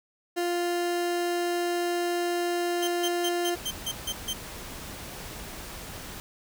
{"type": "tone", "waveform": "30% pulse", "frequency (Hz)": 349.2, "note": "F4", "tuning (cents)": 0, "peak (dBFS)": -23, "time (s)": [0.36, 3.56], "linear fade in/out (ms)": 20}
{"type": "tone bursts", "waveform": "sawtooth", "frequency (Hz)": 3136, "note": "G7", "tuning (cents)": 0, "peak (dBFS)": -25, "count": 8, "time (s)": [2.82, 4.334], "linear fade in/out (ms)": 10, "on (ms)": 58, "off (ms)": 150}
{"type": "noise", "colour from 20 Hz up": "pink", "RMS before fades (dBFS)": -40, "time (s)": [3.55, 6.2], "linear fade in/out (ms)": 0}
{"effects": []}